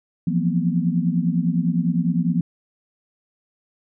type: tone cluster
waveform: sine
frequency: 168.5 / 178.4 / 233.5 / 253.1 Hz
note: E3 / F3 / A#3 / B3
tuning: +38 / +37 / +3 / +43 cents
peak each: -21 / -22 / -26 / -27 dBFS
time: 0.27-2.41 s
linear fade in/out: 5 ms
effects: none